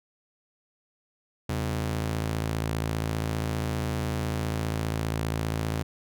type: ring-modulated tone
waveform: sawtooth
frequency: 110 Hz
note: A2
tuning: in tune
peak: -20 dBFS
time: 1.49-5.83 s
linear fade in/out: 5 ms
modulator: 27.6 Hz
effects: none